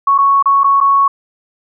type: tone with dropouts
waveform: sine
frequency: 1108.7 Hz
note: C#6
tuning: in tune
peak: -7 dBFS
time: 0.07-1.08 s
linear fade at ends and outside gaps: 5 ms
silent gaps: 0.18-0.185 / 0.426-0.457 / 0.635-0.642 / 0.804-0.81 s
effects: none